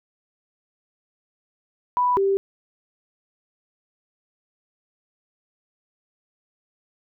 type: tone pair in turn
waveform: sine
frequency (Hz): 987.8 / 392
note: B5 / G4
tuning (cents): 0 / 0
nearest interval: octave + major third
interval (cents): 1600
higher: first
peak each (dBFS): -17 / -17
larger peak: neither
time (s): 1.97-2.17 / 2.17-2.37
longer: neither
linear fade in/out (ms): 0
effects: none